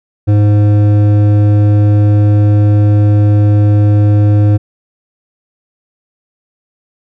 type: tone with hard clipping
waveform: sine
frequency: 103.83 Hz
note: G#2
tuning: in tune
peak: -7 dBFS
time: 0.27-4.58 s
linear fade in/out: 20 ms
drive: 10 dB
effects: none